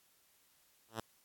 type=tone with exponential growth; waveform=5% pulse; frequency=112 Hz; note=A2; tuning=31 cents sharp; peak=-25 dBFS; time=0.88-1 s; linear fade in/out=5 ms; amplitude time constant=25 ms; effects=white hiss -70 dBFS RMS until 1.24 s + AAC 64 kbps